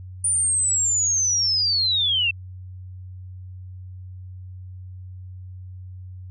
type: linear sweep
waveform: sine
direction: down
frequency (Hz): 9370 to 2637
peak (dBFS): -18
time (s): 0.24-2.31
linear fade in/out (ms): 5
effects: added 92 Hz sine -35 dBFS peak until 6.3 s